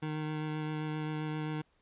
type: tone with vibrato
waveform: 25% pulse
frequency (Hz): 154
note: D#3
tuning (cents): -17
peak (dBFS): -30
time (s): 0.02-1.62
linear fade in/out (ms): 10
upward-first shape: sine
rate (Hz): 7.6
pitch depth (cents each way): 11
effects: pink hiss -72 dBFS RMS until 1.81 s + resampled to 8000 Hz